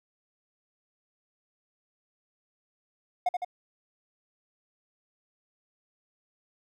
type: tone with echo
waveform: triangle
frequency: 721 Hz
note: F#5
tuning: 45 cents flat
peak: -20 dBFS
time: 3.26-3.29 s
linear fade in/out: 5 ms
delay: 79 ms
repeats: 2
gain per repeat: -4 dB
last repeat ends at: 3.448 s
effects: none